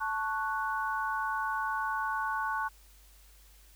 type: chord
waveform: sine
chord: F# minor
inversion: first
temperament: equal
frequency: 880 / 1108.7 / 1480 Hz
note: A5 / C#6 / F#6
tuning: 0 / 0 / 0 cents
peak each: -34 dBFS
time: 0-2.69 s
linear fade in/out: 20 ms
effects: added 50 Hz sine -56 dBFS peak until 3.75 s + white hiss -61 dBFS RMS until 3.75 s